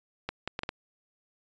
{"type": "clicks", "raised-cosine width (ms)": 0.3, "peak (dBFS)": -16, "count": 5, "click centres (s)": [0.29, 0.476, 0.591, 0.634, 0.691], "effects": ["resampled to 16000 Hz"]}